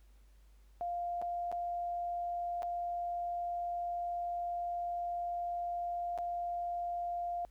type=tone with dropouts; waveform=sine; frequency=698.5 Hz; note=F5; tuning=in tune; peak=-34 dBFS; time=0.81-7.45 s; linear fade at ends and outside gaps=0 ms; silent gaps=1.216-1.223 / 1.516-1.525 / 2.622-2.63 / 6.177-6.186 s; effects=added 50 Hz sine -58 dBFS peak until 7.5 s + pink hiss -73 dBFS RMS until 7.5 s